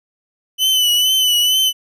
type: tone with vibrato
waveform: 40% pulse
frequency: 3000 Hz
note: F#7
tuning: 23 cents sharp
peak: -11 dBFS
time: 0.58-1.73 s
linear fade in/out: 50 ms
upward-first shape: triangle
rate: 2.2 Hz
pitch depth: 54 cents each way
effects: none